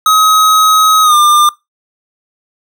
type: tone with pitch glide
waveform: square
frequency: 1269 to 1199.2 Hz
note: D#6 to D6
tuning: +34 to +36 cents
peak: -6 dBFS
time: 0.06-1.49 s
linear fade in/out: 2 ms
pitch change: -98 cents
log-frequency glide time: 1.03-1.15 s
effects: noise-tail reverb RT60 0.2 s tail -21 dB re dry